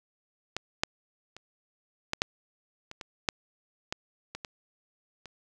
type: clicks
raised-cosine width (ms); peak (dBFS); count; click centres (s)
0.2; -14 / -7 / -27 / -11 / -7 / -24 / -22 / -7 / -14 / -20 / -20 / -27; 12; 0.566 / 0.835 / 1.366 / 2.134 / 2.219 / 2.914 / 3.012 / 3.288 / 3.925 / 4.35 / 4.448 / 5.257
effects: none